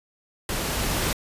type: noise with level ramp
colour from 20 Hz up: pink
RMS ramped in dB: -28 to -24 dBFS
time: 0.49-1.13 s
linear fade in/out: 2 ms
effects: resampled to 32000 Hz